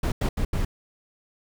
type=noise bursts at uneven times; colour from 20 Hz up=brown; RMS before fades=-24 dBFS; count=4; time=0.03-0.12 / 0.21-0.29 / 0.37-0.45 / 0.53-0.65 s; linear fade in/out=5 ms; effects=none